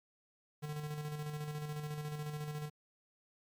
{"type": "tone with tremolo", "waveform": "square", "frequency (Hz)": 150, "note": "D3", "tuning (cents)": 37, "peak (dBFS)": -38, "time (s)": [0.62, 2.7], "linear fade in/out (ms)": 20, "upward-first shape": "square", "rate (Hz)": 14, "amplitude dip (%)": 40, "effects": ["MP3 96 kbps"]}